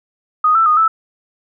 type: tone with pitch steps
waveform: sine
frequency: 1244 / 1328 / 1235 / 1315 Hz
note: D#6 / E6 / D#6 / E6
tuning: -1 / +12 / -13 / -5 cents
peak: -9 dBFS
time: 0.44-0.88 s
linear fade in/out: 5 ms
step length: 110 ms
effects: none